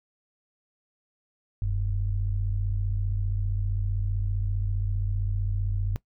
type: tone pair together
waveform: sine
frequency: 42.71 / 98 Hz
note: F1 / G2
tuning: -38 / 0 cents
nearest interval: octave + major second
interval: 1438 cents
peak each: -27 dBFS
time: 1.62-5.96 s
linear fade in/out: 0 ms
effects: noise-tail reverb RT60 0.1 s tail -19 dB re dry